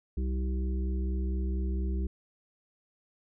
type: harmonic tone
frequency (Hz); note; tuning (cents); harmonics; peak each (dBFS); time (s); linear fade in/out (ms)
64.3; C2; -30; 1 / 3 / 5 / 6; -28 / -38 / -42 / -44; 0.17-2.07; 5
effects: none